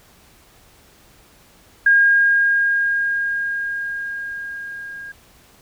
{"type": "tone with level ramp", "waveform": "sine", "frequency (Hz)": 1622, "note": "G#6", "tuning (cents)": -41, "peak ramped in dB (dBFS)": [-9, -31], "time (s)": [1.86, 5.12], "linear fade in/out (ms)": 5, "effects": ["pink hiss -51 dBFS RMS until 5.61 s"]}